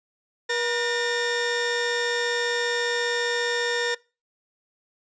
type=tone pair together; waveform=sawtooth; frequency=478.7 / 1820 Hz; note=A#4 / A#6; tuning=+46 / -42 cents; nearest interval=octave + major seventh; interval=2312 cents; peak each=-22 dBFS; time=0.49-3.95 s; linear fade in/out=10 ms; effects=noise-tail reverb RT60 0.3 s tail -22 dB re dry + resampled to 16000 Hz